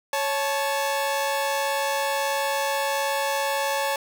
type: tone pair together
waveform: sawtooth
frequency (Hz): 554.4 / 870.8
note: C#5 / A5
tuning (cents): 0 / -18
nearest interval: minor sixth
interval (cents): 782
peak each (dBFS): -22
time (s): 0.13-3.96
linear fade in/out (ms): 2
effects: none